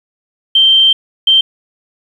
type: tone bursts at uneven times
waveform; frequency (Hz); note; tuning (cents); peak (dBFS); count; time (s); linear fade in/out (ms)
sine; 3136; G7; 0; -5; 2; 0.55-0.93 / 1.27-1.41; 5
effects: 7-bit